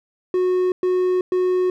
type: tone bursts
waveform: triangle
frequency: 365.9 Hz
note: F#4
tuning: 19 cents flat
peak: -14 dBFS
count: 3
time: 0.34-1.7 s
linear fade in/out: 2 ms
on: 380 ms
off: 110 ms
effects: none